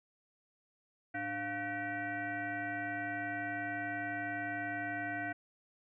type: tone with frequency modulation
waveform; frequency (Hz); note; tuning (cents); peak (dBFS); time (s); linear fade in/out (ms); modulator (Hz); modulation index
sine; 1108.7; C#6; 0; -35; 1.14-5.33; 10; 406; 2.3
effects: none

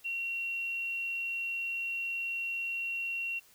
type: tone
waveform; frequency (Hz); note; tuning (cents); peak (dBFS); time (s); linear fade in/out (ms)
sine; 2739; F7; -34; -32; 0.04-3.4; 20
effects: white hiss -61 dBFS RMS until 3.54 s

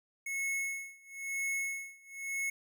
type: tone with tremolo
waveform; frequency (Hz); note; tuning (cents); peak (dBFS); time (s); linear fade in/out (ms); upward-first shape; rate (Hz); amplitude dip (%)
square; 2188; C#7; -23; -32; 0.26-2.5; 5; sine; 1; 95
effects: none

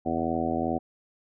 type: harmonic tone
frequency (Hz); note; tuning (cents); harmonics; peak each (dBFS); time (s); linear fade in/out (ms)
82.41; E2; 0; 1 / 2 / 3 / 4 / 5 / 6 / 7 / 8 / 9; -39 / -37 / -30 / -32 / -36 / -38 / -35 / -35 / -31; 0.05-0.79; 20
effects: none

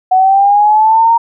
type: linear sweep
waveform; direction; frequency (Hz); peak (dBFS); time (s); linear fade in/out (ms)
sine; up; 740 to 932.3; -5; 0.11-1.18; 10
effects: none

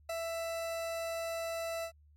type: tone with ADSR envelope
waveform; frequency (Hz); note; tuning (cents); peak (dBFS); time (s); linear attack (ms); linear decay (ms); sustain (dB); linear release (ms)
40% pulse; 663; E5; +10; -31; 0.09-1.92; 8; 3; -3; 84
effects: added 74 Hz sine -59 dBFS peak until 2.16 s + MP3 64 kbps

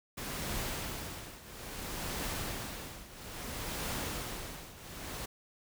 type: noise with tremolo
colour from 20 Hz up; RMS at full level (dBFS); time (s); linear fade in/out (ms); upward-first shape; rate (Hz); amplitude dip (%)
pink; -36; 0.17-5.26; 10; triangle; 0.6; 85
effects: none

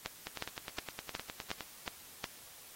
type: two click trains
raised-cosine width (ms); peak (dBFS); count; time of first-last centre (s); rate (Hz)
0.2; -18 / -22; 7 / 14; 0.06-2.242 / 0.27-1.607; 2.75 / 9.72
effects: white hiss -54 dBFS RMS until 2.75 s + AAC 48 kbps

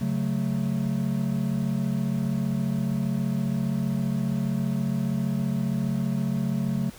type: chord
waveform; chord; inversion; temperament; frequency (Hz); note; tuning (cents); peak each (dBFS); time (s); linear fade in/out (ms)
triangle; F# minor; second; equal; 138.59 / 185 / 220; C#3 / F#3 / A3; 0 / 0 / 0; -26; 0.01-6.9; 5
effects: pink hiss -47 dBFS RMS until 6.98 s

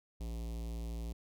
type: tone with notch filter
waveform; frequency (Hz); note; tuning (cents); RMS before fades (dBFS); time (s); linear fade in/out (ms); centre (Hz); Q
square; 57; A#1; -38; -40; 0.2-1.13; 10; 1500; 0.54
effects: none

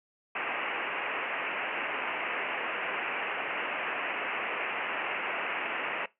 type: low-pass noise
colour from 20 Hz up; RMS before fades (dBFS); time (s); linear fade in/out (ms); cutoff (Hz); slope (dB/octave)
white; -33; 0.35-6.06; 5; 2800; 96
effects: noise-tail reverb RT60 0.2 s tail -20 dB re dry + high-pass 400 Hz 12 dB/octave

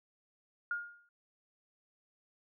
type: tone with exponential decay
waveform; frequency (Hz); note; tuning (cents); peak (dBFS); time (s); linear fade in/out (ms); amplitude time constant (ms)
sine; 1421; F6; +30; -30; 0.71-1.09; 2; 81
effects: none

